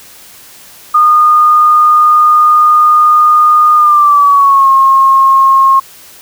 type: tone with pitch glide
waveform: sine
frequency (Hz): 1223 to 1077.1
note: D#6 to C6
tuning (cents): -30 to +50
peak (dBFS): -3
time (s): 0.94-5.8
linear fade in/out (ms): 10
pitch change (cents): -220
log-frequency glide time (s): 3.75-4.7
effects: white hiss -36 dBFS RMS until 6.21 s